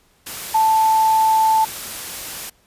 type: tone in noise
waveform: sine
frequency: 880 Hz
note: A5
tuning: in tune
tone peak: -12 dBFS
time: 0.54-1.65 s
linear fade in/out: 10 ms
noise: white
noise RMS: -30 dBFS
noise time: 0.26-2.5 s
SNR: +15 dB
effects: pink hiss -58 dBFS RMS until 2.66 s + resampled to 32000 Hz